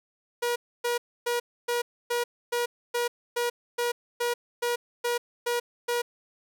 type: tone bursts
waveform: sawtooth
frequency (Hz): 480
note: B4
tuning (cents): -49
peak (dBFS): -21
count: 14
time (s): 0.42-6.02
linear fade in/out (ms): 10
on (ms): 140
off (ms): 280
effects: none